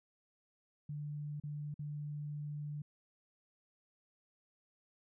sine tone with dropouts, 147.7 Hz, D3, 10 cents sharp, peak -39 dBFS, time 0.89-2.82 s, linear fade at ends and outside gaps 5 ms, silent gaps 1.4-1.436 / 1.742-1.791 s, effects none

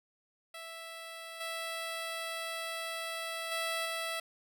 10% pulse tone with level steps, 659.3 Hz, E5, in tune, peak -35 / -28 / -24 / -26 dBFS, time 0.54-4.2 s, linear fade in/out 5 ms, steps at 1.4 / 3.51 / 3.85 s, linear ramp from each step 10 ms, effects none

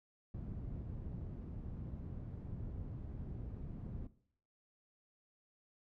white low-pass noise, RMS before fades -45 dBFS, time 0.34-4.07 s, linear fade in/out 2 ms, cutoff 130 Hz, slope 12 dB/octave, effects noise-tail reverb RT60 0.6 s tail -17 dB re dry

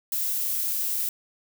violet noise, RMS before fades -27 dBFS, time 0.12-1.09 s, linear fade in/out 2 ms, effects none

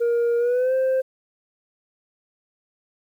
sine tone with pitch glide, 471.4 to 523.1 Hz, A#4 to C5, +19 to -1 cents, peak -15 dBFS, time 0-1.02 s, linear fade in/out 20 ms, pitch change +180 cents, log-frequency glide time 0.38-0.74 s, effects tanh soft clip ceiling -17 dBFS + 9-bit

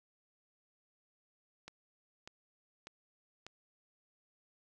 click train, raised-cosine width 0.2 ms, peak -30 dBFS, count 4, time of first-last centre 1.68-3.466 s, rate 1.68 Hz, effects none

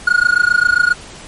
triangle tone with amplitude modulation, 1442 Hz, F#6, 45 cents flat, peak -4 dBFS, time 0.07-0.94 s, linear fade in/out 5 ms, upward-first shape sine, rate 27.5 Hz, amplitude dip 95%, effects pink hiss -35 dBFS RMS until 1.27 s + MP3 48 kbps

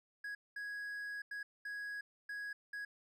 triangle tone bursts at uneven times, 1661.2 Hz, G#6, in tune, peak -39 dBFS, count 6, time 0.24-0.35 / 0.56-1.22 / 1.31-1.43 / 1.65-2.01 / 2.29-2.53 / 2.73-2.85 s, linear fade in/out 5 ms, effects none

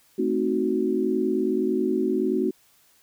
sine chord, A diminished seventh, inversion none, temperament equal, 220 / 261.6 / 311.1 / 370 Hz, A3 / C4 / Eb4 / Gb4, 0 / 0 / 0 / 0 cents, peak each -28 / -27 / -28 / -24 dBFS, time 0.18-2.51 s, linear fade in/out 10 ms, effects white hiss -60 dBFS RMS until 3.02 s

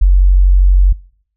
sine tone, 46.25 Hz, F#1, in tune, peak -4 dBFS, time 0.01-0.93 s, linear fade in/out 10 ms, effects noise-tail reverb RT60 0.6 s tail -23 dB re dry

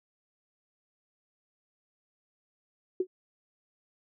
sine tone with exponential decay, 370 Hz, F#4, in tune, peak -21 dBFS, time 3-3.07 s, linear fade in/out 5 ms, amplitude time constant 15 ms, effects none

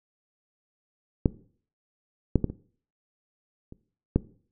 clicks, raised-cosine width 3 ms, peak -6 / -6 / -11 / -21 / -29 / -7 dBFS, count 6, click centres 1.258 / 2.357 / 2.443 / 2.5 / 3.724 / 4.16 s, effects noise-tail reverb RT60 0.5 s tail -19 dB re dry

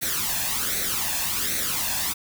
white noise with flanger, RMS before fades -26 dBFS, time 0.01-2.14 s, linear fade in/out 20 ms, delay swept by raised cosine 0.49 to 1.18 ms, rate 1.3 Hz, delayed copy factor +0.65, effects none

